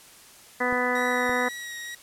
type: harmonic tone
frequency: 248.4 Hz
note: B3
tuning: 10 cents sharp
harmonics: 1 / 2 / 3 / 4 / 5 / 6 / 7 / 8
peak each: -31 / -28 / -32 / -31 / -33 / -35 / -30 / -29 dBFS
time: 0.6-1.49 s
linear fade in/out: 10 ms
type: clicks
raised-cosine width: 2 ms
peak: -24 dBFS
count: 2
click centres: 0.726 / 1.295 s
type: tone with vibrato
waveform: sawtooth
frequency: 1906 Hz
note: A#6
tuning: 38 cents sharp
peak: -31 dBFS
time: 0.95-1.95 s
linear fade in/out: 5 ms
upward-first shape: triangle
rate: 2.1 Hz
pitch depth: 19 cents each way
effects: white hiss -50 dBFS RMS until 2.02 s + low-pass 12000 Hz 12 dB/octave